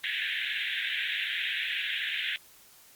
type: band-pass noise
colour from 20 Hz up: pink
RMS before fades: -32 dBFS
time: 0.04-2.36 s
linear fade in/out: 0 ms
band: 1600 to 3700 Hz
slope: 96 dB/octave
effects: white hiss -56 dBFS RMS until 2.95 s + Opus 48 kbps